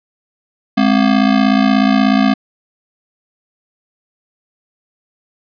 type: ring-modulated tone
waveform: square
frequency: 235.5 Hz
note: A#3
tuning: 18 cents sharp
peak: -7 dBFS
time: 0.77-2.34 s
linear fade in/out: 10 ms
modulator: 28.3 Hz
effects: resampled to 11025 Hz + 8-bit